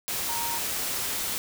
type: tone in noise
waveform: sine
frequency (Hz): 932.3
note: A#5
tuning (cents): 0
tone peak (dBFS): -32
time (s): 0.29-0.58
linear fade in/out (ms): 0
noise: white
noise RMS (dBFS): -30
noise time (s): 0.08-1.38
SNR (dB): -5
effects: none